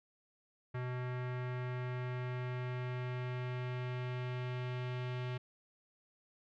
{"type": "tone with low-pass filter sweep", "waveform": "square", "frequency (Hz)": 125.3, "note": "B2", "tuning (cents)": 25, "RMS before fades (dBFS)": -39, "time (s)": [0.74, 5.38], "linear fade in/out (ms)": 10, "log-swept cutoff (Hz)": [1900, 2900], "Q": 1.7, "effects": []}